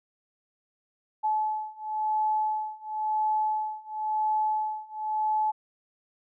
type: beating tone pair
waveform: sine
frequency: 860 / 860.96 Hz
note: A5 / A5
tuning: -40 / -38 cents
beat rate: 0.96 Hz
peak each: -29 / -28 dBFS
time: 1.23-5.52 s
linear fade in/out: 20 ms
effects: none